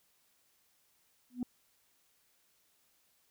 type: tone with exponential growth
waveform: sine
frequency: 246.9 Hz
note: B3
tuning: in tune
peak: -27 dBFS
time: 1.3-1.43 s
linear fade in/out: 2 ms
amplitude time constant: 27 ms
effects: tanh soft clip ceiling -29 dBFS + white hiss -72 dBFS RMS until 3.3 s